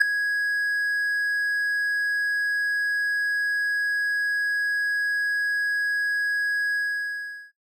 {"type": "tone with ADSR envelope", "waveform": "triangle", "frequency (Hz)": 1661.2, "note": "G#6", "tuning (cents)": 0, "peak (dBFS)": -8, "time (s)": [0, 7.52], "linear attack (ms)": 17, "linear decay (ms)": 3, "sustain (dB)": -12, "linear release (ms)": 770, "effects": ["noise-tail reverb RT60 0.2 s tail -25 dB re dry"]}